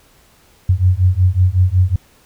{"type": "beating tone pair", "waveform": "sine", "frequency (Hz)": [89.2, 94.6], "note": ["F2", "F#2"], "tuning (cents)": [37, 39], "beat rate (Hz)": 5.4, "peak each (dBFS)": -13, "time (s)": [0.69, 1.96], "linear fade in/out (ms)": 5, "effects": ["pink hiss -51 dBFS RMS until 2.25 s"]}